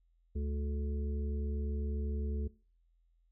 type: harmonic tone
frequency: 72.2 Hz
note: D2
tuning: 29 cents flat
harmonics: 1 / 3 / 5 / 6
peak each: -33 / -42 / -49 / -47 dBFS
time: 0.35-2.48 s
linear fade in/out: 10 ms
effects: noise-tail reverb RT60 0.4 s tail -21 dB re dry + added 42 Hz sine -67 dBFS peak until 3.31 s